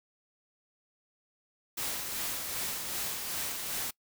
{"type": "noise with tremolo", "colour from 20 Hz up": "white", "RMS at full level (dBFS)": -34, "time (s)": [1.77, 3.91], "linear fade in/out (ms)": 10, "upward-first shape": "sine", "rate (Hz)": 2.6, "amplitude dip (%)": 35, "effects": ["noise-tail reverb RT60 0.1 s tail -23 dB re dry"]}